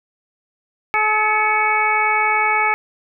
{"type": "harmonic tone with a mistuned harmonic", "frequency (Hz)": 428.3, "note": "A4", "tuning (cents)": -47, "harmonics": [1, 2, 3, 4, 5, 6], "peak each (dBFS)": [-29, -19, -21, -26, -18, -30], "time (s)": [0.94, 2.74], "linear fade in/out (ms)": 0, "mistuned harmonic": 5, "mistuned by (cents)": 68, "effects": []}